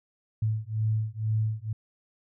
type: beating tone pair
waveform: sine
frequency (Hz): 108.2 / 110.3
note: A2 / A2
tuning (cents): -29 / +5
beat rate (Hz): 2.1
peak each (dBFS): -28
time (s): 0.42-1.73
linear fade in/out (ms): 5
effects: none